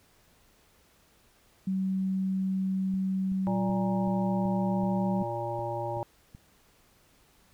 sine tone, 190 Hz, F#3, 46 cents sharp, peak -26 dBFS, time 1.67-5.23 s, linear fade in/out 5 ms
click train, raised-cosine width 5 ms, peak -34 dBFS, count 10, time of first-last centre 2.94-6.349 s, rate 2.64 Hz
harmonic tone, 116.9 Hz, A#2, 5 cents sharp, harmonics 1 / 3 / 5 / 7 / 8, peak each -37 / -38 / -35 / -36 / -38 dBFS, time 3.47-6.03 s, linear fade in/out 0 ms
effects pink hiss -63 dBFS RMS until 7.53 s

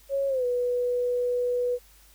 sine tone with pitch glide, 551 to 490.9 Hz, C#5 to B4, -11 to -10 cents, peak -23 dBFS, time 0.09-1.79 s, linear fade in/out 50 ms, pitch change -199 cents, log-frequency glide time 0.28-0.45 s, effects added 50 Hz sine -56 dBFS peak until 2.14 s + white hiss -57 dBFS RMS until 2.14 s

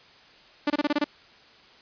sawtooth tone bursts, 293.7 Hz, D4, in tune, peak -17 dBFS, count 7, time 0.67-1.043 s, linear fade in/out 5 ms, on 31 ms, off 26 ms, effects white hiss -53 dBFS RMS until 1.81 s + resampled to 11025 Hz

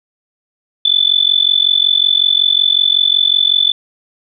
sine tone with amplitude modulation, 3500 Hz, A7, 10 cents flat, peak -5 dBFS, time 0.85-3.72 s, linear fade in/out 5 ms, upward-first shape sine, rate 45.4 Hz, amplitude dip 95%, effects none

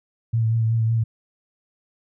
sine tone with vibrato, 113.2 Hz, A2, 50 cents sharp, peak -17 dBFS, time 0.33-1.04 s, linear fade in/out 10 ms, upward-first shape sine, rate 5.4 Hz, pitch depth 29 cents each way, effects none

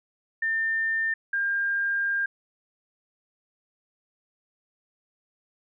sine tone pair in turn, 1800 / 1603.6 Hz, A6 / G6, +39 / +39 cents, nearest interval major second, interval 200 cents, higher first, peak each -23 dBFS, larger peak neither, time 0.42-1.14 / 1.33-2.26 s, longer second, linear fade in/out 5 ms, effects none

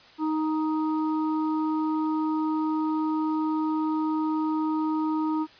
harmonic tone, 312.1 Hz, D#4, 5 cents sharp, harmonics 1 / 3 / 4, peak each -24 / -32 / -37 dBFS, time 0.18-5.47 s, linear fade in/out 50 ms, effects white hiss -52 dBFS RMS until 5.59 s + resampled to 11025 Hz

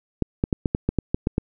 clicks, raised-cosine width 3 ms, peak -7 dBFS, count 10, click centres 0.223 / 0.439 / 0.528 / 0.658 / 0.749 / 0.89 / 0.987 / 1.145 / 1.271 / 1.381 s, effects none

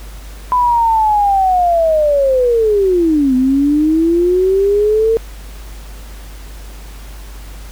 sine linear two-way sweep, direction down then up, 1005 to 252 to 456 Hz, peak -9 dBFS, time 0.52-5.17 s, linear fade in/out 0 ms, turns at 3.35 s, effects added 50 Hz sine -29 dBFS peak until 7.71 s + pink hiss -39 dBFS RMS until 7.71 s

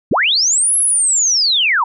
sine linear two-way sweep, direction up then down, 82 to 11140 to 860 Hz, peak -11 dBFS, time 0.11-1.84 s, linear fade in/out 5 ms, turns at 0.77 s, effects none

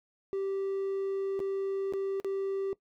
triangle tone with dropouts, 390 Hz, G4, 9 cents flat, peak -27 dBFS, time 0.33-2.73 s, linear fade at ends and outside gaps 0 ms, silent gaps 1.393-1.402 / 1.925-1.936 / 2.2-2.246 s, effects noise-tail reverb RT60 0.1 s tail -20 dB re dry + tanh soft clip ceiling -23 dBFS

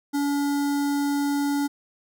square tone with notch filter, 285 Hz, C#4, 48 cents sharp, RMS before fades -24 dBFS, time 0.13-1.68 s, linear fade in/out 20 ms, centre 2600 Hz, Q 1.1, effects none

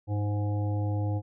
harmonic tone with a mistuned harmonic, 103.83 Hz, G#2, in tune, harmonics 1 / 3 / 5 / 7 / 8, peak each -26 / -36 / -40 / -43 / -44 dBFS, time 0.07-1.22 s, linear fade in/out 50 ms, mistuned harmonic 1, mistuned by -24 cents, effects none

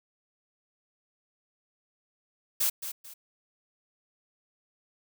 blue noise with echo, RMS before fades -26 dBFS, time 2.6-2.7 s, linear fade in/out 10 ms, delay 220 ms, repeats 2, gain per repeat -10 dB, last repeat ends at 3.14 s, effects none

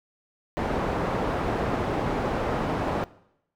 white low-pass noise, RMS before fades -27 dBFS, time 0.57-3.04 s, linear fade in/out 0 ms, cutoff 750 Hz, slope 12 dB/octave, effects noise-tail reverb RT60 0.8 s tail -20 dB re dry

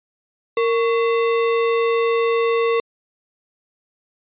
sine tone with sample-and-hold, 461.9 Hz, A#4, 16 cents flat, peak -15 dBFS, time 0.57-2.8 s, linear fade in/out 2 ms, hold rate 1575 Hz, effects resampled to 8000 Hz

